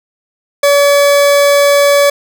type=tone; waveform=40% pulse; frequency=570 Hz; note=C#5; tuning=48 cents sharp; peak=-5 dBFS; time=0.63-2.1 s; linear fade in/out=5 ms; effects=none